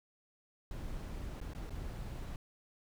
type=noise with dropouts; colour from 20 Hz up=brown; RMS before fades=-42 dBFS; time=0.71-2.36 s; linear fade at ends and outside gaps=1 ms; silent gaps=1.403-1.413 / 1.535-1.549 / 1.696-1.705 s; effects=none